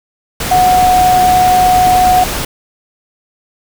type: tone in noise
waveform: sine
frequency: 733 Hz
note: F#5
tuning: 16 cents flat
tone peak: -6 dBFS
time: 0.51-2.24 s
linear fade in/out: 5 ms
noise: pink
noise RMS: -18 dBFS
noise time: 0.4-2.45 s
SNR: +9 dB
effects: none